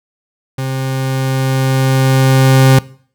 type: tone with level ramp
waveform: 40% pulse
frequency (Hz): 132.6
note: C3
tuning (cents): +23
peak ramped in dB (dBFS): -16 to -3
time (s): 0.58-2.79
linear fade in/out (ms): 5
effects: noise-tail reverb RT60 0.5 s tail -21 dB re dry